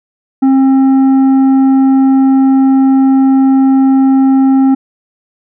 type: tone with tanh clipping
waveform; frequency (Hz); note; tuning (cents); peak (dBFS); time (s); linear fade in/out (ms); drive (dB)
sine; 267.3; C4; +37; -6; 0.42-4.75; 10; 7
effects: none